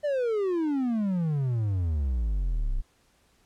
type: exponential sweep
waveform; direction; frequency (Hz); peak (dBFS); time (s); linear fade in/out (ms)
triangle; down; 607 to 30; -22; 0.03-2.82; 20
effects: pink hiss -65 dBFS RMS until 3.45 s + low-pass 11000 Hz 12 dB/octave